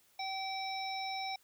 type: harmonic tone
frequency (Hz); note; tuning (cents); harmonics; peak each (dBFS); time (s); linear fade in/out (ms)
770; G5; -31; 1 / 3 / 5 / 7; -38 / -43 / -45 / -44; 0.19-1.36; 5
effects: white hiss -68 dBFS RMS until 1.43 s